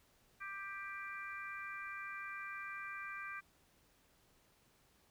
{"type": "harmonic tone", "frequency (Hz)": 394.2, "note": "G4", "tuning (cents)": 10, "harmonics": [3, 4, 5, 6], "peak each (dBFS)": [-48, -47, -52, -49], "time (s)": [0.4, 3.41], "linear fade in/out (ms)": 20, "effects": ["pink hiss -71 dBFS RMS until 5.1 s"]}